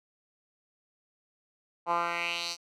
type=tone with band-pass filter sweep; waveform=10% pulse; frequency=171.3 Hz; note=F3; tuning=33 cents flat; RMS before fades=-31 dBFS; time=1.86-2.57 s; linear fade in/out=50 ms; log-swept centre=900 to 5400 Hz; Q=2.9; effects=none